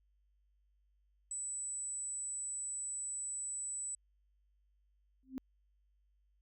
sine tone, 7960 Hz, B8, 13 cents sharp, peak -38 dBFS, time 1.31-3.95 s, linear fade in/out 2 ms
sine tone with exponential growth, 262.1 Hz, C4, 3 cents sharp, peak -34 dBFS, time 5.23-5.38 s, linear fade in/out 0 ms, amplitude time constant 32 ms
effects added 50 Hz sine -70 dBFS peak until 6.41 s

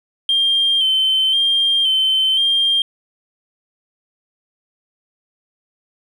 triangle tone with vibrato, 3139 Hz, G7, 2 cents sharp, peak -10 dBFS, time 0.29-2.82 s, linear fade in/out 2 ms, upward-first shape square, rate 0.96 Hz, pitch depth 32 cents each way, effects tanh soft clip ceiling -10 dBFS

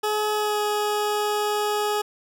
20% pulse tone with pitch glide, 423.9 to 418.5 Hz, G#4 to G#4, +35 to +13 cents, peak -17 dBFS, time 0.03-2.02 s, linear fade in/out 10 ms, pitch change -22 cents, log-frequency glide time 0.33-0.6 s, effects none

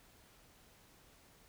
silence, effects pink hiss -64 dBFS RMS until 1.48 s

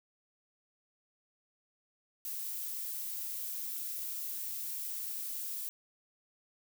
violet noise, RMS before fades -39 dBFS, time 2.25-5.69 s, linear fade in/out 0 ms, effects none

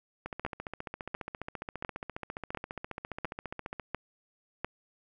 two click trains, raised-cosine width 0.5 ms, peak -17 / -22 dBFS, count 7 / 53, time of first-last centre 0.45-4.646 / 0.26-3.797 s, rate 1.43 / 14.7 Hz, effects none

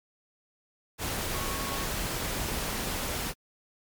sine tone in noise, 1103 Hz, C#6, 9 cents flat, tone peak -39 dBFS, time 1.31-1.87 s, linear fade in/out 50 ms, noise pink, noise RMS -32 dBFS, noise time 0.98-3.34 s, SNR -10 dB, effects MP3 96 kbps

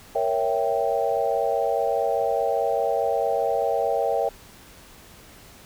sine chord, A# diminished seventh, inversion none, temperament equal, 466.2 / 554.4 / 659.3 / 784 Hz, A#4 / C#5 / E5 / G5, 0 / 0 / 0 / 0 cents, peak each -26 dBFS, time 0.15-4.29 s, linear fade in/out 5 ms, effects pink hiss -48 dBFS RMS until 5.65 s

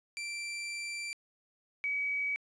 sawtooth / sine tone pair in turn, 2349 / 2273 Hz, D7 / C#7, 0 / +43 cents, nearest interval minor second, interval 57 cents, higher first, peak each -33 / -30 dBFS, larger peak second, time 0.17-1.13 / 1.84-2.36 s, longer first, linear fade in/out 0 ms, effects resampled to 22050 Hz + 11-bit

